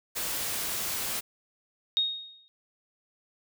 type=noise; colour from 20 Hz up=white; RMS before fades=-32 dBFS; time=0.15-1.21 s; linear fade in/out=20 ms
type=tone with exponential decay; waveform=sine; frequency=3729 Hz; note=A#7; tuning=in tune; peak=-20 dBFS; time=1.97-2.48 s; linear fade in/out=0 ms; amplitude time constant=110 ms
effects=none